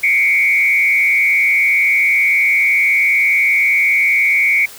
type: tone with frequency modulation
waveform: sine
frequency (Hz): 2225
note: C#7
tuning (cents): +6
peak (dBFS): -10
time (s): 0.03-4.66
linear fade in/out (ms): 10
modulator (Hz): 123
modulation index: 0.9
effects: white hiss -36 dBFS RMS until 4.78 s